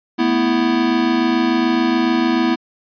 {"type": "chord", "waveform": "square", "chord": "A suspended second", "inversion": "none", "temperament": "equal", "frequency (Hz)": [220, 246.9, 329.6], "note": ["A3", "B3", "E4"], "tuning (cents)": [0, 0, 0], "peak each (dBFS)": [-24, -18, -18], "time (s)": [0.18, 2.56], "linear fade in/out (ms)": 20, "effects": ["resampled to 11025 Hz"]}